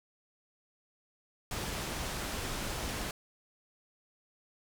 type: low-pass noise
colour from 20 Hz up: pink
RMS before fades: -37 dBFS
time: 1.51-3.11 s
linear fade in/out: 2 ms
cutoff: 11000 Hz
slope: 12 dB/octave
effects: none